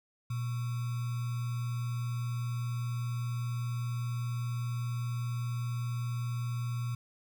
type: tone with sample-and-hold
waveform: sine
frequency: 120 Hz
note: B2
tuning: 49 cents flat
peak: -31 dBFS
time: 0.3-6.95 s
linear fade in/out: 5 ms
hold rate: 1225 Hz
effects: none